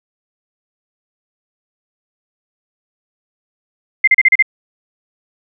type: tone bursts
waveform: sine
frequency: 2093 Hz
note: C7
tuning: in tune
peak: -5 dBFS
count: 6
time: 4.04-4.425 s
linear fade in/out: 5 ms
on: 35 ms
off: 35 ms
effects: none